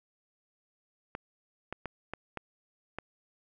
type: clicks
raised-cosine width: 0.5 ms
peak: -21 dBFS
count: 6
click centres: 1.151 / 1.726 / 1.857 / 2.136 / 2.373 / 2.986 s
effects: none